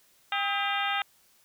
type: harmonic tone with a mistuned harmonic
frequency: 400 Hz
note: G4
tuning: 35 cents sharp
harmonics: 2 / 3 / 4 / 5 / 6 / 7 / 8 / 9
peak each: -31 / -33 / -34 / -35 / -36 / -36 / -37 / -38 dBFS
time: 0.32-1.02 s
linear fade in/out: 2 ms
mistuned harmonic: 3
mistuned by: +100 cents
effects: white hiss -63 dBFS RMS until 1.44 s